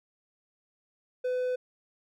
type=tone; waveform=triangle; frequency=503 Hz; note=B4; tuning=32 cents sharp; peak=-25 dBFS; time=1.24-1.56 s; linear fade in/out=10 ms; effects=none